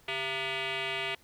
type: tone with frequency modulation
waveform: sine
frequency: 141 Hz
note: C#3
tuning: 30 cents sharp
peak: -29 dBFS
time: 0.08-1.15 s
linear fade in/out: 5 ms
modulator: 534 Hz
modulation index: 5.8
effects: tanh soft clip ceiling -28 dBFS + pink hiss -61 dBFS RMS until 1.23 s